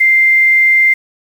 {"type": "tone with quantisation", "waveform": "sine", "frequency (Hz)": 2093, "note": "C7", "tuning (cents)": 0, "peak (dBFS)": -6, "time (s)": [0, 0.94], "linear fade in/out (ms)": 10, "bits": 6, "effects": []}